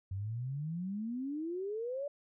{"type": "exponential sweep", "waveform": "sine", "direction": "up", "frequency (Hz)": [92.5, 587.3], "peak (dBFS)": -35, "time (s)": [0.11, 2.08], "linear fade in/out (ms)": 5, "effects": []}